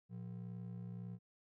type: ring-modulated tone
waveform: triangle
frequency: 146.83 Hz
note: D3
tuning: in tune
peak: -39 dBFS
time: 0.09-1.19 s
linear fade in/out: 50 ms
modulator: 30.9 Hz
effects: none